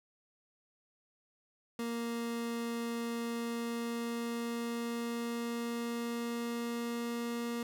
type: tone with pitch glide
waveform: 30% pulse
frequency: 233.5 to 235.9 Hz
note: A#3 to A#3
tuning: +3 to +21 cents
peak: -32 dBFS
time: 1.79-7.63 s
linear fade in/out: 2 ms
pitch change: +18 cents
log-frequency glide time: 3.15-7.48 s
effects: none